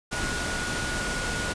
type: tone in noise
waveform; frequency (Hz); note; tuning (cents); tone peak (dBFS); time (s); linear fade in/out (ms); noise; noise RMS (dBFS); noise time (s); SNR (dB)
sine; 1450; F#6; -35; -32; 0.11-1.54; 20; pink; -30; 0.11-1.54; -5
effects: resampled to 22050 Hz